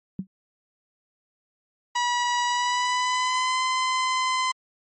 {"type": "tone with exponential decay", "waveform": "sine", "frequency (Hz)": 190.1, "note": "F#3", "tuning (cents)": 47, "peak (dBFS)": -22, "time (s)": [0.19, 0.27], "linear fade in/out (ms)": 2, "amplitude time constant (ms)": 17}
{"type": "tone with pitch glide", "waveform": "sawtooth", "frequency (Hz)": [970, 1027.7], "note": ["B5", "C6"], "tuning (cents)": [-31, -31], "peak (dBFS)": -18, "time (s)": [1.95, 4.52], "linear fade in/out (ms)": 10, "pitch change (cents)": 100, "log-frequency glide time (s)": [2.46, 3.61]}
{"effects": ["MP3 32 kbps"]}